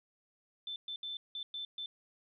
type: tone bursts at uneven times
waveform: sine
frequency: 3534 Hz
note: A7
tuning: 7 cents sharp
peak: -38 dBFS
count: 6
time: 0.67-0.76 / 0.88-0.96 / 1.03-1.17 / 1.35-1.43 / 1.54-1.65 / 1.78-1.86 s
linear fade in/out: 2 ms
effects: none